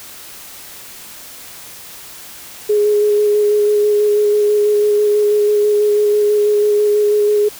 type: tone with vibrato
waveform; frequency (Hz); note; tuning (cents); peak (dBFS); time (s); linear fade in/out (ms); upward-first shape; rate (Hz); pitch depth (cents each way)
sine; 417.2; G#4; +8; -10; 2.69-7.49; 10; square; 6.1; 11
effects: white hiss -35 dBFS RMS until 7.59 s